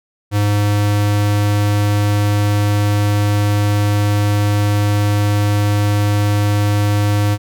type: tone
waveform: square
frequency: 103.2 Hz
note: G#2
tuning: 10 cents flat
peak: -13 dBFS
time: 0.31-7.38 s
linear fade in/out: 50 ms
effects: none